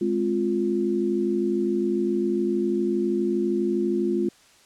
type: chord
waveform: sine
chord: F minor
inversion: first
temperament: just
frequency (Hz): 209.5 / 261.9 / 349.2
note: Ab3 / C4 / F4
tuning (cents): +15 / +2 / 0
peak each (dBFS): -26 / -29 / -23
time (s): 0.01-4.29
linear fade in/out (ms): 5
effects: white hiss -55 dBFS RMS until 4.65 s + low-pass 8000 Hz 12 dB/octave